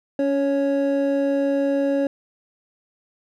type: tone pair together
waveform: triangle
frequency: 280.3 / 554 Hz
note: C#4 / C#5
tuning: +19 / -1 cents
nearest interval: octave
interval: 1180 cents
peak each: -19 dBFS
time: 0.19-2.07 s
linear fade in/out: 2 ms
effects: none